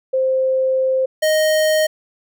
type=tone pair in turn; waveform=sine / square; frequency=523.3 / 622.3 Hz; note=C5 / D#5; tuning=0 / 0 cents; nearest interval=minor third; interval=300 cents; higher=second; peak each=-14 dBFS; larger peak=neither; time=0.13-1.06 / 1.22-1.87 s; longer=first; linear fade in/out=10 ms; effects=none